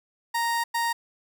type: tone bursts at uneven times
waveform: 30% pulse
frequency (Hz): 932.3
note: A#5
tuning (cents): 0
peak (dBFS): -21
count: 2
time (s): 0.34-0.64 / 0.74-0.93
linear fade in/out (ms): 10
effects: none